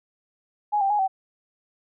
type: tone with pitch steps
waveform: sine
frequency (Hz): 834 / 785 / 833 / 767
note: G#5 / G5 / G#5 / G5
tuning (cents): +7 / +2 / +5 / -38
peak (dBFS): -19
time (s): 0.72-1.08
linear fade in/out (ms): 20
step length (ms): 90
effects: none